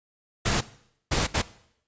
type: noise bursts at uneven times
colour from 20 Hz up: pink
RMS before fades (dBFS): -24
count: 3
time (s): 0.45-0.61 / 1.11-1.27 / 1.34-1.42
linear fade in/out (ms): 10
effects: noise-tail reverb RT60 0.7 s tail -18 dB re dry + resampled to 16000 Hz